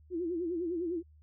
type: tone with vibrato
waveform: sine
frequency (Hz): 343.4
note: F4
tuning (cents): -29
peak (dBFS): -31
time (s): 0.1-1.03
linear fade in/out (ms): 50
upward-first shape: sine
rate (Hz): 9.9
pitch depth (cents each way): 110
effects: added 76 Hz sine -56 dBFS peak until 1.22 s